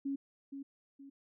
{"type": "tone with echo", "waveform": "sine", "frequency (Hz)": 276.2, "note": "C#4", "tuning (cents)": -6, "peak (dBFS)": -33, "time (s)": [0.05, 0.16], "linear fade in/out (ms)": 10, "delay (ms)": 470, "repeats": 2, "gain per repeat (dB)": -8, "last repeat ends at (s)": 1.1, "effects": []}